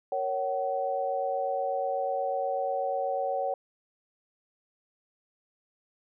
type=chord; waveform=sine; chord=F# major; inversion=first; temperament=equal with one note detuned; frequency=466.2 / 554.4 / 756 Hz; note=A#4 / C#5 / F#5; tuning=0 / 0 / +37 cents; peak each=-36 / -30 / -30 dBFS; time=0.12-3.54 s; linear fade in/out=2 ms; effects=none